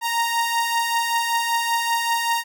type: beating tone pair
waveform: sawtooth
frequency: 926 / 931.2 Hz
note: A#5 / A#5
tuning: -12 / -2 cents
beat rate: 5.2 Hz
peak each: -23 / -17 dBFS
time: 0.01-2.44 s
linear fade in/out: 50 ms
effects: none